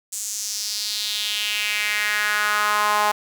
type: tone with high-pass filter sweep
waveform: sawtooth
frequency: 209.2 Hz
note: G#3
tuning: 13 cents sharp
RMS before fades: -23 dBFS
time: 0.12-3.12 s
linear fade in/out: 10 ms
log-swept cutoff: 7600 to 880 Hz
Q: 3.1
effects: none